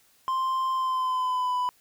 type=tone with pitch glide; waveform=triangle; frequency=1046.5 to 995.2 Hz; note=C6 to B5; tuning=0 to +13 cents; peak=-22 dBFS; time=0.28-1.69 s; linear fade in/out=0 ms; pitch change=-87 cents; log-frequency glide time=0.73-1.56 s; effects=white hiss -62 dBFS RMS until 1.8 s